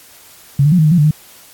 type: tone with pitch steps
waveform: sine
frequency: 139.7 / 149.4 / 180.7 / 156.3 / 152.1 / 176.3 / 148 / 153.1 Hz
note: C#3 / D3 / F#3 / D#3 / D#3 / F3 / D3 / D#3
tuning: +14 / +30 / -41 / +8 / -39 / +17 / +14 / -28 cents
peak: -7 dBFS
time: 0.59-1.11 s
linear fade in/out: 5 ms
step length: 65 ms
effects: white hiss -42 dBFS RMS until 1.53 s + AAC 64 kbps